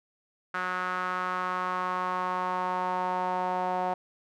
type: tone with band-pass filter sweep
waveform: sawtooth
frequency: 182.6 Hz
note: F#3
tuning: 23 cents flat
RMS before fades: -30 dBFS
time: 0.54-3.94 s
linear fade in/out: 5 ms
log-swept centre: 1400 to 790 Hz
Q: 3.7
effects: none